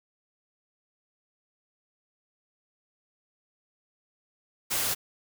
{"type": "noise", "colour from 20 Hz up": "white", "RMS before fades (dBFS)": -28, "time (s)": [4.7, 4.95], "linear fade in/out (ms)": 20, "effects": []}